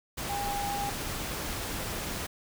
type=tone in noise; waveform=sine; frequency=808 Hz; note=G#5; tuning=48 cents flat; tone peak=-31 dBFS; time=0.29-0.9 s; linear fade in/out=10 ms; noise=pink; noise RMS=-35 dBFS; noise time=0.17-2.27 s; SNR=+1 dB; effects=none